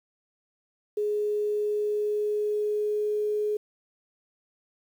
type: tone with pitch glide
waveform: sine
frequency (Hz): 418.3 to 421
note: G#4 to G#4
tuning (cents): +12 to +24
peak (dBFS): -24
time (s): 0.97-3.57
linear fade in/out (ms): 5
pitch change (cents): +12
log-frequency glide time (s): 1.43-3.25
effects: 9-bit